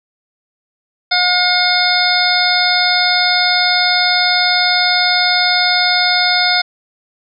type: harmonic tone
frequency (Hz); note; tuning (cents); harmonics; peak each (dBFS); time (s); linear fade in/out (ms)
720; F#5; -47; 1 / 2 / 3 / 5 / 6 / 7; -18 / -18 / -18 / -18 / -18 / -18; 1.11-6.62; 10
effects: none